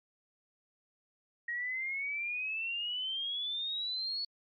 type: exponential sweep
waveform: sine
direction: up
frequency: 1880 to 4435 Hz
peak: -33 dBFS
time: 1.48-4.25 s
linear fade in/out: 5 ms
effects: MP3 32 kbps